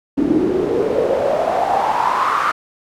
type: noise with band-pass filter sweep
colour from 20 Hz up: pink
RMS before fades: -17 dBFS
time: 0.17-2.52 s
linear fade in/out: 10 ms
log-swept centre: 280 to 1300 Hz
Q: 6.8
effects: none

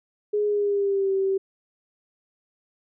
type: tone with pitch glide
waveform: sine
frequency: 416.7 to 386.6 Hz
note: G#4 to G4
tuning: +6 to -24 cents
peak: -20 dBFS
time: 0.33-1.38 s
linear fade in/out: 10 ms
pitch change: -130 cents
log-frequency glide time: 0.46-1.12 s
effects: none

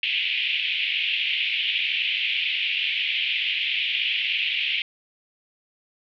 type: band-pass noise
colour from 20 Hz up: white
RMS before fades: -25 dBFS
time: 0.03-4.82 s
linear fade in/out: 2 ms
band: 2300 to 3200 Hz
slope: 48 dB/octave
effects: none

